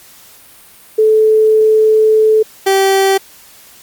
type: tone pair in turn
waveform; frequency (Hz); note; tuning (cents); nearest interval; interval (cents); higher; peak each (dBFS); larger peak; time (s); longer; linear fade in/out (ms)
sine / 30% pulse; 435.3 / 387.8; A4 / G4; -19 / -19; major second; 200; first; -6; neither; 0.98-2.43 / 2.66-3.18; first; 10
effects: white hiss -41 dBFS RMS until 3.82 s + Opus 48 kbps